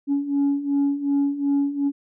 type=beating tone pair; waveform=sine; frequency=280 / 282.7 Hz; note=C#4 / C#4; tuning=+18 / +34 cents; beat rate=2.7 Hz; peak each=-23 / -19 dBFS; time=0.07-1.92 s; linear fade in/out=50 ms; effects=tanh soft clip ceiling -15 dBFS